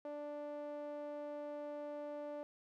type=tone with band-pass filter; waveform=sawtooth; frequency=293.7 Hz; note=D4; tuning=in tune; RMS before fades=-45 dBFS; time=0.05-2.43 s; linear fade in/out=0 ms; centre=590 Hz; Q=2.8; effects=none